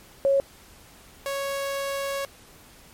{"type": "tone pair in turn", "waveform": ["sine", "sawtooth"], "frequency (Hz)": [550, 553.8], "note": ["C#5", "C#5"], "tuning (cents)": [-14, -2], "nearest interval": "unison", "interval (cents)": 12, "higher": "second", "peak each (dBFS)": [-17, -23], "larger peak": "first", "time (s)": [[0.25, 0.4], [1.26, 2.25]], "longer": "second", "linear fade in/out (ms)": 0, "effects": ["pink hiss -51 dBFS RMS until 2.93 s", "MP3 64 kbps"]}